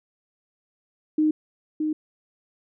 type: tone with echo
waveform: sine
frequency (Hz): 308.2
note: D#4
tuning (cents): -16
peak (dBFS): -17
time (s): 1.18-1.31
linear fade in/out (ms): 5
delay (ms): 620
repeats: 1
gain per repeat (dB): -5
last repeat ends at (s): 1.93
effects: none